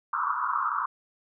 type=band-pass noise; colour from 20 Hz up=pink; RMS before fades=-28 dBFS; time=0.13-0.86 s; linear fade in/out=5 ms; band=970 to 1400 Hz; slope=96 dB/octave; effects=none